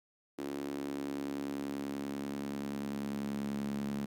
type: tone with high-pass filter sweep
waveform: sawtooth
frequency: 70.3 Hz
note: C#2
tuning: 25 cents sharp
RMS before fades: -38 dBFS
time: 0.38-4.06 s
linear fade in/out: 10 ms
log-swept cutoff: 310 to 200 Hz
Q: 4.5
effects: none